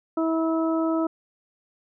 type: harmonic tone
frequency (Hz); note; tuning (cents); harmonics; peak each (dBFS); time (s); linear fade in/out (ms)
324.5; E4; -27; 1 / 2 / 3 / 4; -22 / -28 / -35 / -32; 0.17-1.07; 5
effects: none

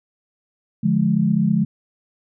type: chord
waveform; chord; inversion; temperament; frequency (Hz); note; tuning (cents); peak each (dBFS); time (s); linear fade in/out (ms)
sine; D diminished; none; just; 146.83 / 176.2 / 211.4; D3 / F3 / Ab3; 0 / +16 / +31; -22 / -19 / -18; 0.83-1.65; 10
effects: none

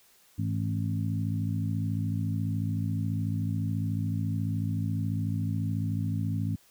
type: harmonic tone with a mistuned harmonic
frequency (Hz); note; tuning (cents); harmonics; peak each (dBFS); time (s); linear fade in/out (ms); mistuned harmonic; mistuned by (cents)
54; A1; -32; 2 / 3 / 4 / 5; -29 / -33 / -35 / -37; 0.38-6.56; 10; 2; -73
effects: white hiss -61 dBFS RMS until 6.7 s

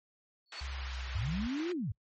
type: tone with exponential growth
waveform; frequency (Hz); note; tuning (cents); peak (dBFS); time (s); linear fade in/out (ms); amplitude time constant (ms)
sine; 4435; C#8; 0; -37; 0.46-0.6; 1; 29
type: band-pass noise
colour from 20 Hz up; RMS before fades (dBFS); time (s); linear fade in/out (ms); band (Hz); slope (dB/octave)
pink; -47; 0.52-1.72; 2; 1200 to 3900; 12
type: tone with pitch glide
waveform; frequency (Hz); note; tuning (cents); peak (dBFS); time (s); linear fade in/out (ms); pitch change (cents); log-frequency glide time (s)
sine; 67 to 63.9; C2 to C2; +42 to -40; -37; 0.61-1.47; 5; -82; 0.75-0.94
type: linear two-way sweep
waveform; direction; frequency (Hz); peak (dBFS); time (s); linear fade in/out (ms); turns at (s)
sine; up then down; 79.1 to 367.5 to 79.1; -32; 1.15-1.92; 5; 1.72
effects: noise-tail reverb RT60 0.1 s tail -24 dB re dry + MP3 32 kbps

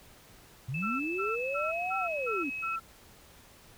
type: linear two-way sweep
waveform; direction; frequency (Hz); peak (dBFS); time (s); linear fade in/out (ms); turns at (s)
sine; up then down; 115.7 to 784 to 253.5; -32; 0.68-2.5; 10; 1.97
type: tone with pitch glide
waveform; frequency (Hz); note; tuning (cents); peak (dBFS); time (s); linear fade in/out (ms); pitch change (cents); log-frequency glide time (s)
sine; 2623 to 2562; E7 to E7; -9 to -50; -34; 0.74-2.76; 5; -41; 1.32-1.65
type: tone bursts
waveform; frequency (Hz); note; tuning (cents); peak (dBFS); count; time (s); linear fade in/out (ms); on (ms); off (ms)
sine; 1341; E6; +29; -32; 6; 0.82-2.8; 20; 180; 180
effects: pink hiss -56 dBFS RMS until 3.77 s

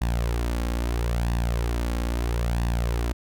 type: tone with flanger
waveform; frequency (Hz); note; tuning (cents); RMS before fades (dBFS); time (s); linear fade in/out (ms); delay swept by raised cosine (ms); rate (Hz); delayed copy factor
sawtooth; 58.5; A#1; +7; -25; 0.01-3.13; 10; 1.1 to 3.7; 0.76; +0.6
effects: none

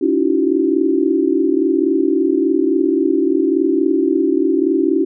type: tone cluster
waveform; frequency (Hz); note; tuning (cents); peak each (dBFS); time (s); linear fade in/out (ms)
sine; 278.9 / 316 / 339.6 / 380.6; C#4 / D#4 / F4 / F#4; +11 / +27 / -48 / +49; -18; 0.01-5.05; 10
effects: none

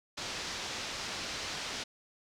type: low-pass noise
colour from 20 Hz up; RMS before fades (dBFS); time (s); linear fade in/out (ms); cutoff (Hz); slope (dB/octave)
white; -39; 0.17-1.84; 10; 5800; 24
effects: none

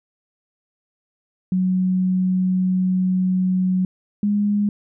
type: tone pair in turn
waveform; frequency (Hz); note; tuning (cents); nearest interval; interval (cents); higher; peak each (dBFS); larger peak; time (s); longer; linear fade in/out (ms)
sine; 185 / 205.6; F#3 / G#3; 0 / -17; major second; 183; second; -16; neither; 1.52-3.85 / 4.23-4.69; first; 2
effects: none

